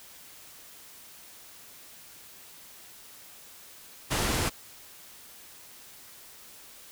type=low-pass noise; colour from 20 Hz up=pink; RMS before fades=-28 dBFS; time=4.1-4.5 s; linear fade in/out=20 ms; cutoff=12000 Hz; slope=24 dB/octave; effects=white hiss -50 dBFS RMS until 6.91 s